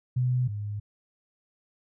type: tone pair in turn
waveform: sine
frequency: 125.6 / 103.58 Hz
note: B2 / G#2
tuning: +30 / -4 cents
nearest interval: minor third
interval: 334 cents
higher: first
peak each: -22 / -30 dBFS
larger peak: first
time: 0.16-0.48 / 0.48-0.8 s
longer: neither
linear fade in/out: 10 ms
effects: none